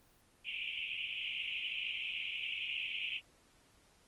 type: band-pass noise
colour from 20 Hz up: white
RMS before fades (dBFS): -40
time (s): 0.44-3.21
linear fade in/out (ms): 50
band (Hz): 2300 to 3100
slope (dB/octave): 96
effects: pink hiss -67 dBFS RMS until 4.07 s + Opus 24 kbps